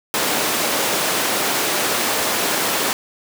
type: high-pass noise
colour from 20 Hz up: pink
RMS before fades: -20 dBFS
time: 0.14-2.93 s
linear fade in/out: 0 ms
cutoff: 330 Hz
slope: 12 dB/octave
effects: none